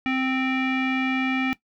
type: tone with low-pass filter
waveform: square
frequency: 261.6 Hz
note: C4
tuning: in tune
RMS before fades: -24 dBFS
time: 0.06-1.53 s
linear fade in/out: 0 ms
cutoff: 2400 Hz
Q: 4.6
effects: noise-tail reverb RT60 0.1 s tail -18 dB re dry